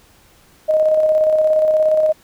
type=tone with tremolo; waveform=sine; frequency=622.3 Hz; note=D#5; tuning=in tune; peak=-10 dBFS; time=0.68-2.13 s; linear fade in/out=20 ms; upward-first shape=square; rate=17 Hz; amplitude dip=30%; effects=pink hiss -51 dBFS RMS until 2.23 s